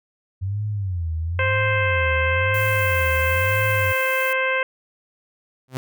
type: tone with vibrato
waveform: sine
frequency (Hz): 92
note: F#2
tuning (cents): -9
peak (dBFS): -22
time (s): 0.41-3.93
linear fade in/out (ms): 20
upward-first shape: sine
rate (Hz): 1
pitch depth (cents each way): 240
type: harmonic tone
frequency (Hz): 523.3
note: C5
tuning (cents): 0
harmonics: 1 / 2 / 3 / 4 / 5 / 6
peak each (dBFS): -24 / -27 / -24 / -25 / -27 / -37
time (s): 1.39-4.63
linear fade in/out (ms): 2
type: noise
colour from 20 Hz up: violet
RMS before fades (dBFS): -34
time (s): 2.54-4.33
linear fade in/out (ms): 2
type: tone with exponential growth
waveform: sawtooth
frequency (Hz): 129.6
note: C3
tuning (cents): -16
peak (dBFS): -18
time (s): 5.68-5.77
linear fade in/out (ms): 0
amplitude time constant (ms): 19
effects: none